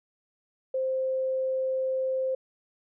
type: tone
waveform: sine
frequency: 523.3 Hz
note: C5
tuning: in tune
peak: -25 dBFS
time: 0.74-2.35 s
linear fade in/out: 5 ms
effects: none